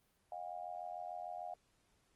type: tone with amplitude modulation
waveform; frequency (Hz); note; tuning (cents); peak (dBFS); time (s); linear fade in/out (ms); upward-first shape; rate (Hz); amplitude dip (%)
sine; 714; F5; +38; -38; 0.32-1.54; 2; sine; 86.7; 100
effects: pink hiss -75 dBFS RMS until 2.15 s + Opus 24 kbps